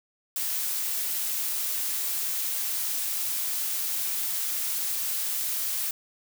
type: noise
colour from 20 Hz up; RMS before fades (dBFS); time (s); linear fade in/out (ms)
blue; -29; 0.36-5.91; 2
effects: none

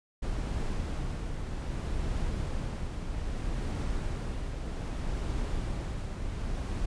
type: noise with tremolo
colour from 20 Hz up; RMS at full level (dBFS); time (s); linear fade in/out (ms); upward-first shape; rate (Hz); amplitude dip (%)
brown; -31; 0.22-6.86; 10; triangle; 0.63; 40
effects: resampled to 22050 Hz

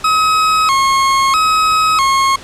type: tone with vibrato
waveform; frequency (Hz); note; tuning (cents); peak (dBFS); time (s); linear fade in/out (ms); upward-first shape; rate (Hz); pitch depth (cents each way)
40% pulse; 1174.7; D6; 0; -9; 0.04-2.36; 5; square; 0.77; 140
effects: pink hiss -34 dBFS RMS until 2.43 s + low-pass 8000 Hz 12 dB/octave

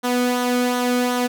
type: tone with flanger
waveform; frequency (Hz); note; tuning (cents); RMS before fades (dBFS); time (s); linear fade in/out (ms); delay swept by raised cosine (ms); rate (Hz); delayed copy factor
sawtooth; 246.9; B3; 0; -20; 0.03-1.28; 20; 0.4 to 1.12; 2.7; -0.5
effects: none

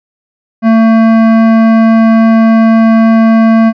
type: tone with hard clipping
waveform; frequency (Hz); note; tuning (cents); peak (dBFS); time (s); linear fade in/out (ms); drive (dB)
sine; 224.7; A3; +37; -5; 0.62-3.73; 50; 14
effects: resampled to 11025 Hz

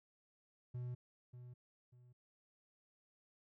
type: tone with echo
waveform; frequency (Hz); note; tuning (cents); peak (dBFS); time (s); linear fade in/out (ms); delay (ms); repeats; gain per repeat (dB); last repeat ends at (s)
triangle; 123.47; B2; 0; -39; 0.74-0.95; 10; 590; 2; -10; 2.13
effects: none

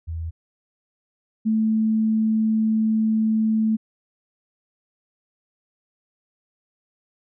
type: tone pair in turn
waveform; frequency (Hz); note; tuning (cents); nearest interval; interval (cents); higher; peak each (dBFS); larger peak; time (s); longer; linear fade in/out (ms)
sine; 82 / 219.5; E2 / A3; -9 / -4; octave + perfect fourth; 1705; second; -26 / -17; second; 0.07-0.31 / 1.45-3.77; second; 20
effects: none

